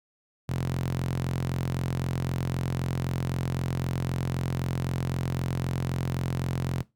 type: tone with high-pass filter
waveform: sawtooth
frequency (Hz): 43.87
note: F1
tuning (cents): +9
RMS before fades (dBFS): -29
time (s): 0.48-6.83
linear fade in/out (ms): 20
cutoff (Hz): 120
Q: 3.4
effects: noise-tail reverb RT60 0.2 s tail -19 dB re dry